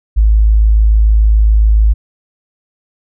sine tone, 53.5 Hz, A1, 48 cents flat, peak -5 dBFS, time 0.16-1.94 s, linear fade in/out 20 ms, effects none

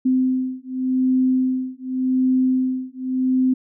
sine beating tone pair, 257.4 / 258.27 Hz, C4 / C4, -28 / -22 cents, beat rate 0.87 Hz, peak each -20 dBFS, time 0.05-3.54 s, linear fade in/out 10 ms, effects none

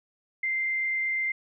sine tone with frequency modulation, 2089 Hz, C7, 3 cents flat, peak -25 dBFS, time 0.43-1.32 s, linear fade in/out 5 ms, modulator 28.3 Hz, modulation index 0.42, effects none

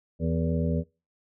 harmonic tone with a mistuned harmonic, 82.41 Hz, E2, in tune, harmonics 1 / 2 / 3 / 5 / 6 / 7, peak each -29 / -27 / -31 / -37 / -35 / -36 dBFS, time 0.19-0.84 s, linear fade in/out 50 ms, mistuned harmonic 6, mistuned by -45 cents, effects noise-tail reverb RT60 0.3 s tail -23 dB re dry

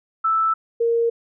sine tone pair in turn, 1318.5 / 464.7 Hz, E6 / A#4, 0 / -5 cents, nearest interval octave + tritone, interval 1805 cents, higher first, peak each -16 / -16 dBFS, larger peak neither, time 0.24-0.54 / 0.8-1.1 s, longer neither, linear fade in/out 10 ms, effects none

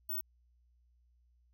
sine tone, 15810 Hz, B9, 1 cent sharp, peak -34 dBFS, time 0.09-0.21 s, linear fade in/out 5 ms, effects added 60 Hz sine -66 dBFS peak until 1.53 s

